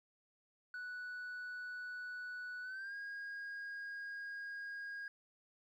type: tone with pitch glide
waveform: sine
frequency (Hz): 1480 to 1632.7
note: F#6 to G#6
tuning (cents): 0 to -30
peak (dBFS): -40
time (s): 0.74-5.08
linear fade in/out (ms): 2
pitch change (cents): +170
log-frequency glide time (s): 2.62-2.95
effects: tanh soft clip ceiling -42 dBFS + 13-bit